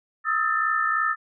sine tone cluster, 1259 / 1322 / 1777 Hz, D#6 / E6 / A6, +20 / +5 / +17 cents, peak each -25 / -26 / -24 dBFS, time 0.24-1.16 s, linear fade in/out 50 ms, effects none

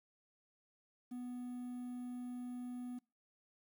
triangle tone with quantisation, 247 Hz, B3, in tune, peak -40 dBFS, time 1.11-2.99 s, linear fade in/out 10 ms, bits 11, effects noise-tail reverb RT60 0.3 s tail -25 dB re dry

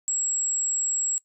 sine tone, 7670 Hz, A#8, 48 cents sharp, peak -20 dBFS, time 0.08-1.18 s, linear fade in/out 0 ms, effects noise-tail reverb RT60 0.1 s tail -25 dB re dry + tanh soft clip ceiling -22 dBFS

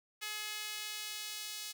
sawtooth tone with high-pass filter sweep, 423.7 Hz, G#4, 35 cents sharp, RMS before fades -42 dBFS, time 0.21-1.73 s, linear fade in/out 20 ms, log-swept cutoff 2200 to 4000 Hz, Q 0.97, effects none

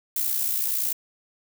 violet noise with amplitude modulation, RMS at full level -23 dBFS, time 0.16-0.93 s, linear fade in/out 5 ms, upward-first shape sine, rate 60.9 Hz, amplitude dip 55%, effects none

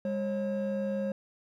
triangle tone pair together, 202.7 / 541.1 Hz, G#3 / C#5, -42 / -42 cents, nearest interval octave + perfect fourth, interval 1700 cents, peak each -29 / -29 dBFS, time 0.05-1.12 s, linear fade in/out 2 ms, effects tanh soft clip ceiling -22 dBFS

